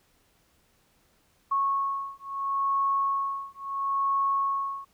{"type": "beating tone pair", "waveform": "sine", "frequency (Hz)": [1100, 1100.74], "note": ["C#6", "C#6"], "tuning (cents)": [-14, -13], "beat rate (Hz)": 0.74, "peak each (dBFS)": -28, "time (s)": [1.51, 4.85], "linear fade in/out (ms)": 10, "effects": ["pink hiss -66 dBFS RMS until 4.93 s"]}